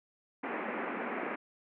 pink band-pass noise, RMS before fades -37 dBFS, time 0.43-1.36 s, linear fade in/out 10 ms, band 210 to 2400 Hz, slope 48 dB/octave, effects none

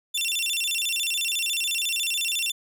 sawtooth tone with vibrato, 3100 Hz, G7, 20 cents flat, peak -21 dBFS, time 0.14-2.52 s, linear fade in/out 10 ms, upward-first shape square, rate 14 Hz, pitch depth 220 cents each way, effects none

